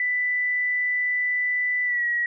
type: tone with pitch glide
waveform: sine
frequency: 1986 to 1911.7 Hz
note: B6 to A#6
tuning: +9 to +43 cents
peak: -21 dBFS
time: 0-2.26 s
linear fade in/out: 2 ms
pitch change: -66 cents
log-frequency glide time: 1.84-2.05 s
effects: none